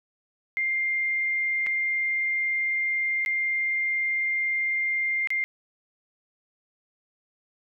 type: tone with dropouts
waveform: sine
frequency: 2106 Hz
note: C7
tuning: 11 cents sharp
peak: -23 dBFS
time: 0.57-5.44 s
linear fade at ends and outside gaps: 0 ms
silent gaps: 1.664-1.669 / 3.25-3.261 / 5.273-5.304 s
effects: none